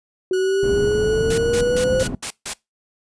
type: exponential sweep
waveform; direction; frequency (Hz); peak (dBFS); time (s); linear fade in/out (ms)
sine; up; 370 to 523.3; -16; 0.31-2.03; 2
type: tone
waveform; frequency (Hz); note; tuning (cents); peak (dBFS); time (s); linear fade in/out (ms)
sawtooth; 1464; F#6; -19; -26; 0.33-2.08; 5
type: low-pass noise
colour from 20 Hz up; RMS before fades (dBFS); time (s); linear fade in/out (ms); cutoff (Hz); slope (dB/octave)
white; -26; 0.63-2.15; 2; 230; 12
type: noise bursts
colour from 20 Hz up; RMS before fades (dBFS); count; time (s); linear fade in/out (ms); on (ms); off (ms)
white; -26; 6; 1.3-2.536; 5; 81; 150
effects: noise-tail reverb RT60 0.2 s tail -23 dB re dry + resampled to 22050 Hz